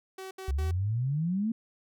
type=tone bursts; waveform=sawtooth; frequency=380 Hz; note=F#4; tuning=46 cents sharp; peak=-35 dBFS; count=3; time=0.18-0.712 s; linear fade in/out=5 ms; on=130 ms; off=71 ms
type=exponential sweep; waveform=sine; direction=up; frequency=63.9 to 233.1 Hz; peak=-26 dBFS; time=0.48-1.52 s; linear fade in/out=5 ms
effects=none